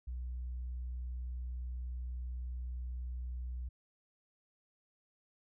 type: tone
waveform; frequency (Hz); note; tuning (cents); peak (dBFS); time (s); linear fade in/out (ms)
sine; 61.74; B1; 0; -36; 0.07-3.69; 10
effects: tanh soft clip ceiling -35 dBFS